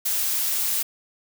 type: noise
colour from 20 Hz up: blue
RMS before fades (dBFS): -24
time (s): 0.05-0.83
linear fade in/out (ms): 10
effects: none